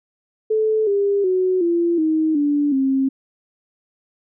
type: tone with pitch steps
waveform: sine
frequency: 435.4 / 401.6 / 370.4 / 341.6 / 315.1 / 290.6 / 268 Hz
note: A4 / G4 / F#4 / F4 / D#4 / D4 / C4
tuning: -18 / +42 / +2 / -38 / +22 / -18 / +42 cents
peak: -15 dBFS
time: 0.5-3.09 s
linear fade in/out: 10 ms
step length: 370 ms
effects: none